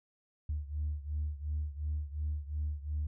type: beating tone pair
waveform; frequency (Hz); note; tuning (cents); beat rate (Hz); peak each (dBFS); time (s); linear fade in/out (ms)
sine; 74.1 / 76.9; D2 / D#2; +16 / -20; 2.8; -34 / -37; 0.49-3.07; 5
effects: tanh soft clip ceiling -27 dBFS